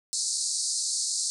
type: band-pass noise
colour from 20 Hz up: white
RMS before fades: -29 dBFS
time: 0.13-1.3 s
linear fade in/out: 0 ms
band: 4100 to 9400 Hz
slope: 96 dB/octave
effects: none